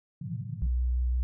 white band-pass noise, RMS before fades -36 dBFS, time 0.21-0.67 s, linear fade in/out 5 ms, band 100 to 180 Hz, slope 96 dB/octave
sine tone with vibrato, 61.74 Hz, B1, in tune, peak -24 dBFS, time 0.62-1.23 s, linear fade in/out 0 ms, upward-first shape sine, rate 5.9 Hz, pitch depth 12 cents each way
effects none

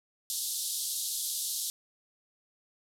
white band-pass noise, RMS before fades -34 dBFS, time 0.3-1.7 s, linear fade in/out 0 ms, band 3500 to 13000 Hz, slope 48 dB/octave, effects none

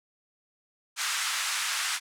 pink band-pass noise, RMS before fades -30 dBFS, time 0.96-2 s, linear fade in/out 50 ms, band 1200 to 10000 Hz, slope 24 dB/octave, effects none

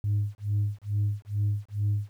sine tone with tremolo, 103.1 Hz, G#2, 12 cents flat, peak -20 dBFS, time 0.04-2.12 s, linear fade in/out 0 ms, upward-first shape sine, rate 2.3 Hz, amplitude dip 100%, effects tanh soft clip ceiling -20 dBFS + 10-bit

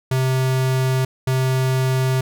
square tone pair in turn, 130.5 / 130.5 Hz, C3 / C3, -4 / -4 cents, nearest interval unison, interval 0 cents, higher neither, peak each -17 dBFS, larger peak neither, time 0.11-1.05 / 1.27-2.21 s, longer neither, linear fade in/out 5 ms, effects none

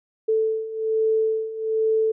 sine beating tone pair, 440 / 441.2 Hz, A4 / A4, 0 / +5 cents, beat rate 1.2 Hz, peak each -25 / -21 dBFS, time 0.28-2.12 s, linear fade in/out 10 ms, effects none

